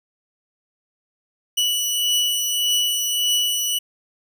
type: beating tone pair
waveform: sawtooth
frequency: 2949 / 2950.7 Hz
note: F#7 / F#7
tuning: -6 / -5 cents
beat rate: 1.7 Hz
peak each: -24 / -16 dBFS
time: 1.57-3.79 s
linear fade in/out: 10 ms
effects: none